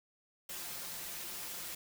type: noise with comb filter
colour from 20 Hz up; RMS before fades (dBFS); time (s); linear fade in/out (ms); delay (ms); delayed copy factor
white; -43; 0.49-1.75; 5; 5.7; +0.55
effects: none